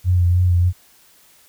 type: tone with vibrato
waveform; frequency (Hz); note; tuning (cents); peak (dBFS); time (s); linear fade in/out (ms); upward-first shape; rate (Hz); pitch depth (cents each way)
sine; 89.1; F2; +35; -12; 0.04-0.73; 50; sine; 3.3; 32
effects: white hiss -52 dBFS RMS until 1.48 s